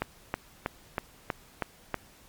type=click train; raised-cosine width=0.5 ms; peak=-13 dBFS; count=7; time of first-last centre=0.02-1.943 s; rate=3.12 Hz; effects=pink hiss -56 dBFS RMS until 2.28 s + MP3 96 kbps